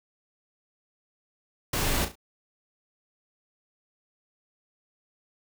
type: noise with echo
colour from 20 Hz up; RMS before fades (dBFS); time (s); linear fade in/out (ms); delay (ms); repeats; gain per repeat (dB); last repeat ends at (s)
pink; -27; 1.73-2.05; 5; 35; 3; -9; 2.155
effects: none